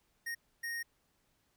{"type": "tone bursts at uneven times", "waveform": "square", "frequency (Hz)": 1860, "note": "A#6", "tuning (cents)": -4, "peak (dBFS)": -37, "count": 2, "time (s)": [[0.26, 0.35], [0.63, 0.83]], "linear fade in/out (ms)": 10, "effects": ["pink hiss -75 dBFS RMS until 1.56 s"]}